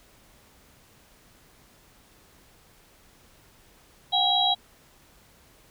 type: tone cluster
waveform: sine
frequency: 730 / 795 / 3284 / 3882 Hz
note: F#5 / G5 / G#7 / B7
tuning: -24 / +24 / -20 / -31 cents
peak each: -26 / -27 / -27 / -23 dBFS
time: 4.12-4.55 s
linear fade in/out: 20 ms
effects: pink hiss -57 dBFS RMS until 5.7 s